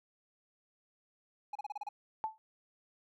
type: tone bursts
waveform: triangle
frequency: 830.6 Hz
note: G#5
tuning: in tune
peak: -35 dBFS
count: 7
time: 1.53-1.89 s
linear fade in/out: 5 ms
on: 24 ms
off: 32 ms
type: tone with exponential decay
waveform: sine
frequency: 876 Hz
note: A5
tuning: 8 cents flat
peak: -28 dBFS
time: 2.24-2.38 s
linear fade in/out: 0 ms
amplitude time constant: 29 ms
effects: none